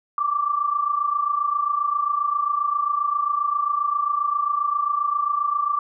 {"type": "tone pair together", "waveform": "sine", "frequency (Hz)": [1147.2, 1174.7], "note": ["D6", "D6"], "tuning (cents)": [-41, 0], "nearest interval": "unison", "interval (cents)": 41, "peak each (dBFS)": [-25, -21], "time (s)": [0.18, 5.79], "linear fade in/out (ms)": 2, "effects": []}